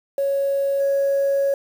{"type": "tone with level steps", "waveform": "sine", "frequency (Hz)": 554.4, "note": "C#5", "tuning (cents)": 0, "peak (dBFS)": [-17, -15], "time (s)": [0.18, 1.54], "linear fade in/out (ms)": 2, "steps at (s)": 0.8, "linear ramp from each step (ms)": 5, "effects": ["tanh soft clip ceiling -14 dBFS", "7-bit"]}